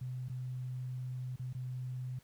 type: tone with dropouts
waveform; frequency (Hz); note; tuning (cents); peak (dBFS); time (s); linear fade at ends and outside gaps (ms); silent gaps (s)
sine; 127; B2; +49; -37; 0.01-2.19; 5; 0.285-0.297 / 1.36-1.394 / 1.529-1.548
effects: pink hiss -66 dBFS RMS until 2.23 s